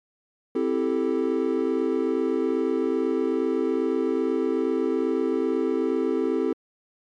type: chord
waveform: triangle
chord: A minor seventh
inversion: first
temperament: equal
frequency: 261.6 / 329.6 / 392 / 440 Hz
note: C4 / E4 / G4 / A4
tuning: 0 / 0 / 0 / 0 cents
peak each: -25 dBFS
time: 0.55-6.53 s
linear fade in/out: 5 ms
effects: MP3 48 kbps